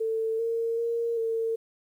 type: tone with pitch steps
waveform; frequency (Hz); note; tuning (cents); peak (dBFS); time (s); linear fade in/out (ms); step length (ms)
sine; 446.3 / 458.8 / 465.2 / 452.8; A4 / A#4 / A#4 / A4; +25 / -28 / -4 / +50; -25; 0-1.56; 10; 390
effects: 10-bit